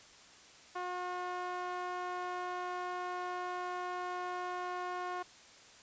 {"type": "tone with band-pass filter", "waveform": "sawtooth", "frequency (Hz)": 360.2, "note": "F#4", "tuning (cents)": -46, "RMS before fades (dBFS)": -39, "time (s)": [0.75, 5.23], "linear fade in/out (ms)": 10, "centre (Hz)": 1000, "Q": 1.6, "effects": ["white hiss -57 dBFS RMS until 5.82 s", "resampled to 16000 Hz"]}